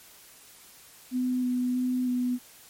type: tone with pitch steps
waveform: sine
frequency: 252 / 249 / 252 / 248.1 Hz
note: B3 / B3 / B3 / B3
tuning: +35 / +14 / +35 / +8 cents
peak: -24 dBFS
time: 1.11-2.39 s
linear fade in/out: 50 ms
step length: 320 ms
effects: white hiss -52 dBFS RMS until 2.69 s + MP3 64 kbps